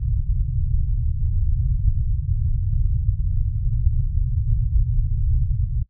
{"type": "low-pass noise", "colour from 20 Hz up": "pink", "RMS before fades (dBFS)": -20, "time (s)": [0, 5.83], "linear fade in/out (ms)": 10, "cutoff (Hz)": 130, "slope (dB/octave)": 48, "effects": ["noise-tail reverb RT60 0.1 s tail -19 dB re dry"]}